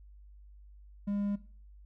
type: tone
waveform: triangle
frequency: 202.6 Hz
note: G#3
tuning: 43 cents flat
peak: -28 dBFS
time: 1.07-1.36 s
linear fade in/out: 10 ms
effects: noise-tail reverb RT60 0.4 s tail -17 dB re dry + added 50 Hz sine -51 dBFS peak until 1.85 s